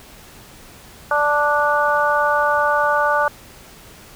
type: harmonic tone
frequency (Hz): 293.7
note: D4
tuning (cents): 0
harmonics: 2 / 3 / 4 / 5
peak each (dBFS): -20 / -20 / -20 / -20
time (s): 1.11-3.28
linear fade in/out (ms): 2
effects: pink hiss -43 dBFS RMS until 4.15 s